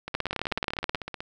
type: two click trains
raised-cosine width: 0.3 ms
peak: -18 / -10 dBFS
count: 19 / 16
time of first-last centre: 0.08-1.205 / 0.15-0.948 s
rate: 16 / 18.8 Hz
effects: none